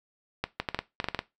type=clicks; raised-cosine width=0.3 ms; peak=-12 dBFS; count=10; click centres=0.44 / 0.6 / 0.688 / 0.746 / 0.79 / 1.001 / 1.043 / 1.086 / 1.147 / 1.191 s; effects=noise-tail reverb RT60 0.2 s tail -17 dB re dry